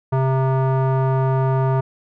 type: tone with low-pass filter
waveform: square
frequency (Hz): 132.4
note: C3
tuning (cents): +21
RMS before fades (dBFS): -18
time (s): 0.12-1.81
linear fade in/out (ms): 10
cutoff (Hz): 1000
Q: 2.1
effects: none